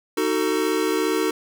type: chord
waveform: square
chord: D# diminished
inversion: none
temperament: just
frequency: 311.1 / 373.4 / 448 Hz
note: D#4 / F#4 / A4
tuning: 0 / +16 / +31 cents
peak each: -25 dBFS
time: 0.17-1.31 s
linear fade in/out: 5 ms
effects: none